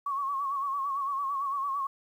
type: tone with vibrato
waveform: sine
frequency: 1108.7 Hz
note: C#6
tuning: in tune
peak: -28 dBFS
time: 0.06-1.87 s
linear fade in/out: 5 ms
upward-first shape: sine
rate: 8.9 Hz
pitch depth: 64 cents each way
effects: 10-bit